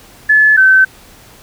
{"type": "tone pair in turn", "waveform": "sine", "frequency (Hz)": [1724, 1535.9], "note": ["A6", "G6"], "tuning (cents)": [-36, -36], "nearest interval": "major second", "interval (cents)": 200, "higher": "first", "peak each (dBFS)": [-5, -4], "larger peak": "second", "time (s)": [[0.29, 0.57], [0.57, 0.85]], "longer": "neither", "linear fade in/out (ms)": 10, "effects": ["pink hiss -41 dBFS RMS until 1.42 s"]}